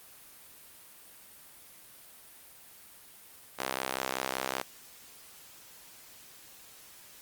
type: tone with high-pass filter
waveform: sawtooth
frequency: 65.3 Hz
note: C2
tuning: 3 cents flat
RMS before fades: -35 dBFS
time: 3.58-4.63 s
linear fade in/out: 20 ms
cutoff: 610 Hz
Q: 0.75
effects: white hiss -53 dBFS RMS until 7.21 s + Opus 32 kbps